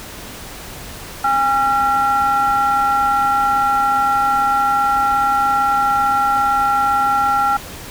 triangle ring-modulated tone, 277.2 Hz, C#4, in tune, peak -8 dBFS, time 1.24-7.57 s, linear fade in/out 5 ms, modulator 1090 Hz, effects pink hiss -33 dBFS RMS until 7.9 s

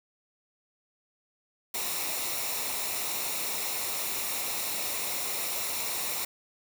white noise with comb filter, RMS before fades -32 dBFS, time 1.74-6.25 s, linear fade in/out 5 ms, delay 0.63 ms, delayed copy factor -0.55, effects none

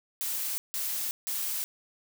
blue noise bursts, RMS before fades -32 dBFS, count 3, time 0.21-1.64 s, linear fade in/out 0 ms, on 370 ms, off 160 ms, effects none

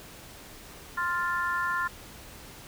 sine chord, F major, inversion second, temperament equal, 1046.5 / 1396.9 / 1760 Hz, C6 / F6 / A6, 0 / 0 / 0 cents, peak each -30 / -30 / -32 dBFS, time 0.97-1.88 s, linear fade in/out 10 ms, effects pink hiss -47 dBFS RMS until 2.67 s

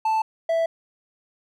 triangle tone pair in turn, 880 / 659.6 Hz, A5 / E5, 0 / +1 cents, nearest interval perfect fourth, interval 499 cents, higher first, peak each -17 dBFS, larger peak neither, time 0.05-0.22 / 0.49-0.66 s, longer neither, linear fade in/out 5 ms, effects none

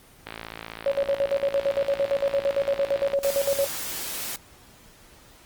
click train, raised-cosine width 0.3 ms, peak -18 dBFS, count 161, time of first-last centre 0.27-3.137 s, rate 55.8 Hz
sine tone with tremolo, 557 Hz, C#5, 8 cents sharp, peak -19 dBFS, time 0.86-3.67 s, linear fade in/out 2 ms, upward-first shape square, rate 8.8 Hz, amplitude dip 80%
white noise, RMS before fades -32 dBFS, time 3.23-4.36 s, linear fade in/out 2 ms
effects pink hiss -52 dBFS RMS until 5.45 s + Opus 24 kbps

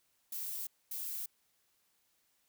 violet noise bursts at uneven times, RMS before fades -40 dBFS, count 2, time 0.32-0.67 / 0.91-1.26 s, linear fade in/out 5 ms, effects white hiss -75 dBFS RMS until 2.48 s

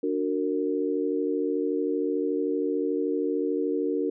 sine chord, D augmented, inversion none, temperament just, 293.7 / 367.1 / 458.9 Hz, D4 / F#4 / A#4, 0 / -14 / -27 cents, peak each -28 / -29 / -28 dBFS, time 0.03-4.1 s, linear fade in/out 5 ms, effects none

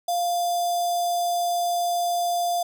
square tone with notch filter, 698.5 Hz, F5, in tune, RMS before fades -24 dBFS, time 0.08-2.63 s, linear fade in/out 5 ms, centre 2100 Hz, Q 1, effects none

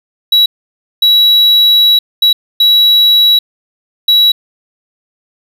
triangle tone bursts at uneven times, 3900 Hz, B7, 23 cents flat, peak -3 dBFS, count 5, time 0.32-0.46 / 1.02-1.99 / 2.22-2.33 / 2.6-3.39 / 4.08-4.32 s, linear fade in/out 5 ms, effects none

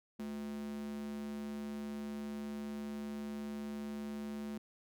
square tone with high-pass filter, 72.1 Hz, D2, 31 cents flat, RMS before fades -42 dBFS, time 0.19-4.58 s, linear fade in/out 5 ms, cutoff 240 Hz, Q 5.6, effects none

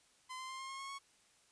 sawtooth tone with pitch steps, 1027 / 1039.5 / 1052.2 / 1065.1 / 1078.1 / 1091.2 / 1104.5 Hz, C6 / C6 / C6 / C6 / C#6 / C#6 / C#6, -33 / -12 / +9 / +30 / -49 / -28 / -7 cents, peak -40 dBFS, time 0.29-0.99 s, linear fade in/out 20 ms, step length 100 ms, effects white hiss -69 dBFS RMS until 1.51 s + resampled to 22050 Hz

